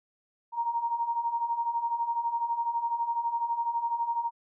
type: beating tone pair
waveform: sine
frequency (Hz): 926 / 938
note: A#5 / A#5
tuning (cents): -12 / +11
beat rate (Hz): 12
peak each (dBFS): -33 / -28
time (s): 0.52-4.31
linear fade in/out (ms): 50
effects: none